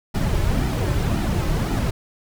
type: noise with flanger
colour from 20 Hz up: brown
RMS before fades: -21 dBFS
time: 0.14-1.91 s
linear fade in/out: 10 ms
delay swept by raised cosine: 1.8 to 4.3 ms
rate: 1.9 Hz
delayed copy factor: -0.6
effects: none